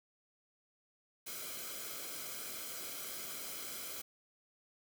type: noise with comb filter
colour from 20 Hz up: white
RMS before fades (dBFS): -44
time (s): 1.26-4.02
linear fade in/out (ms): 10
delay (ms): 1.1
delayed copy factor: -0.65
effects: none